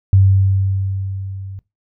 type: tone with level ramp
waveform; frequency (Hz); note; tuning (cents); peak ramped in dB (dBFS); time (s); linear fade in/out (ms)
sine; 96.6; G2; -25; -6 to -28; 0.13-1.59; 0
effects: noise-tail reverb RT60 0.2 s tail -19 dB re dry

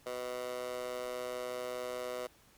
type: tone with high-pass filter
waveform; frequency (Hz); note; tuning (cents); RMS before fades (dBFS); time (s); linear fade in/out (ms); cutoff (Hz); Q
15% pulse; 124.6; B2; +16; -39; 0.06-2.27; 5; 570; 2.9
effects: pink hiss -63 dBFS RMS until 2.57 s + MP3 96 kbps

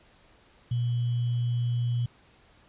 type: tone with sample-and-hold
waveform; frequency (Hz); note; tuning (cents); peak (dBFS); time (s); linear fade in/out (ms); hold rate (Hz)
sine; 120; B2; -49; -24; 0.71-2.06; 5; 3150
effects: pink hiss -59 dBFS RMS until 2.68 s + resampled to 8000 Hz

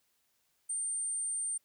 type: tone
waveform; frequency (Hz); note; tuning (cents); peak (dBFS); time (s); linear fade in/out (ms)
sine; 8870; C#9; 0; -32; 0.69-1.58; 10
effects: white hiss -75 dBFS RMS until 1.64 s

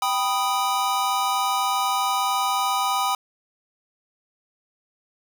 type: chord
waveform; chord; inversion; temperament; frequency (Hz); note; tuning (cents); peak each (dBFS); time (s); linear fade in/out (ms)
square; G augmented; none; equal; 784 / 987.8 / 1244.5; G5 / B5 / D#6; 0 / 0 / 0; -26; 0.02-3.15; 2
effects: none

